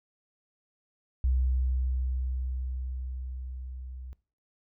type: tone with level ramp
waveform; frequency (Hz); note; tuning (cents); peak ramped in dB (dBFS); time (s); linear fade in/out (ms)
sine; 63.8; C2; -43; -22 to -39; 1.24-4.13; 0
effects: noise-tail reverb RT60 0.4 s tail -21 dB re dry